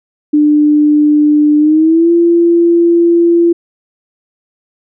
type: tone with pitch glide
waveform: sine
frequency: 298.3 to 340.7 Hz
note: D4 to F4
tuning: +27 to -43 cents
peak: -5 dBFS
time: 0.33-3.53 s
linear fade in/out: 10 ms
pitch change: +230 cents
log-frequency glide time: 1.58-2.11 s
effects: none